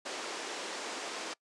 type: band-pass noise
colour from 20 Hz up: pink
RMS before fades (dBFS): -40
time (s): 0.05-1.34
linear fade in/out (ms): 10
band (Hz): 320 to 7800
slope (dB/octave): 24
effects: noise-tail reverb RT60 0.1 s tail -24 dB re dry + resampled to 24000 Hz